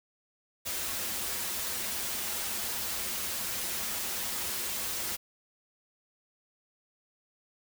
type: noise with comb filter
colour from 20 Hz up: white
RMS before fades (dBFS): -34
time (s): 0.65-5.17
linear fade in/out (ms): 20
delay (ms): 6.8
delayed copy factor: -0.65
effects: none